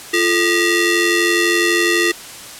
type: ring-modulated tone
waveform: sawtooth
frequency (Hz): 784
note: G5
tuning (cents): 0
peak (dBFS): -6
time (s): 0.13-2.12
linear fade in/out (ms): 10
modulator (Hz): 1130
effects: white hiss -34 dBFS RMS until 2.59 s + low-pass 11000 Hz 12 dB/octave